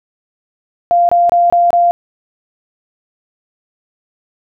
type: tone bursts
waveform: sine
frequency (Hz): 695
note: F5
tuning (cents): -9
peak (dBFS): -7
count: 5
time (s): 0.91-1.91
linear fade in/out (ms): 0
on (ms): 180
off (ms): 25
effects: none